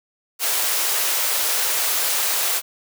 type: high-pass noise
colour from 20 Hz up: white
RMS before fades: -21 dBFS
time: 0.39-2.62 s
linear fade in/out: 50 ms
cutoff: 420 Hz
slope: 24 dB/octave
effects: none